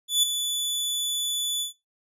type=tone with ADSR envelope; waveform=sawtooth; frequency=3466 Hz; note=A7; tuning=27 cents flat; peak=-13 dBFS; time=0.08-1.73 s; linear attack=150 ms; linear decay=8 ms; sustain=-9 dB; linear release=120 ms; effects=noise-tail reverb RT60 0.2 s tail -18 dB re dry + resampled to 32000 Hz